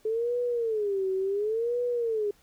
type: tone with vibrato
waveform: sine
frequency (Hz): 430.1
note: A4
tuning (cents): -39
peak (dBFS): -25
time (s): 0.05-2.31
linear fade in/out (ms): 5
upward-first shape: sine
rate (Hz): 0.7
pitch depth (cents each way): 220
effects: pink hiss -62 dBFS RMS until 2.42 s